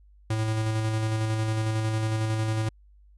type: tone with tremolo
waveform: square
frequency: 109.9 Hz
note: A2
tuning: 2 cents flat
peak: -24 dBFS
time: 0.3-2.69 s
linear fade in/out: 5 ms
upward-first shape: square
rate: 11 Hz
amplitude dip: 25%
effects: added 50 Hz sine -52 dBFS peak until 3.17 s + resampled to 24000 Hz